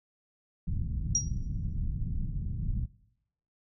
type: low-pass noise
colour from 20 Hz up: pink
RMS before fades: -32 dBFS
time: 0.67-2.86 s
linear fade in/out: 10 ms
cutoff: 170 Hz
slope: 24 dB/octave
type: tone with exponential decay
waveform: sine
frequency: 5710 Hz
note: F8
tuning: 37 cents sharp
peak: -20 dBFS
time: 1.15-1.3 s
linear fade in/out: 2 ms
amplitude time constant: 32 ms
effects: noise-tail reverb RT60 0.8 s tail -21 dB re dry